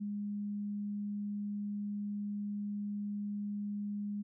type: tone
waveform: sine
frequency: 205.3 Hz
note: G#3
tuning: 20 cents flat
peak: -35 dBFS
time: 0-4.23 s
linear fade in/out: 20 ms
effects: none